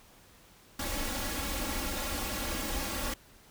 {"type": "noise with comb filter", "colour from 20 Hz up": "pink", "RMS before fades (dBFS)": -34, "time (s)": [0.79, 3.14], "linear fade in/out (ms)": 5, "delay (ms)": 3.6, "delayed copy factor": 0.85, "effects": ["pink hiss -58 dBFS RMS until 3.5 s"]}